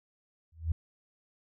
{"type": "tone with exponential growth", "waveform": "sine", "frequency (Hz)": 81.3, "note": "E2", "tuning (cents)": -23, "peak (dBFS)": -22, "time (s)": [0.52, 0.72], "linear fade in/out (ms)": 5, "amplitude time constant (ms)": 42, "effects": []}